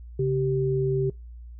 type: tone pair together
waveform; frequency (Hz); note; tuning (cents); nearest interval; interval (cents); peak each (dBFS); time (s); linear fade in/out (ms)
sine; 137.11 / 387.8; C#3 / G4; -19 / -19; octave + tritone; 1800; -24; 0.19-1.1; 5
effects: noise-tail reverb RT60 0.2 s tail -22 dB re dry + added 59 Hz sine -39 dBFS peak until 1.59 s